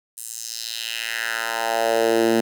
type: tone with high-pass filter sweep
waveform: 10% pulse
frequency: 114.3 Hz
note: A#2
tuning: 34 cents flat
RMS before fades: -23 dBFS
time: 0.17-2.41 s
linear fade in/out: 10 ms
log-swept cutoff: 9500 to 250 Hz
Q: 2.3
effects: none